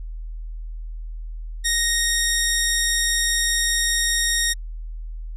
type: tone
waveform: 10% pulse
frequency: 1865 Hz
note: A#6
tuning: in tune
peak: -9 dBFS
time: 1.64-4.54 s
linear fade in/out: 20 ms
effects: added 40 Hz sine -29 dBFS peak until 5.36 s + low-pass 11000 Hz 12 dB/octave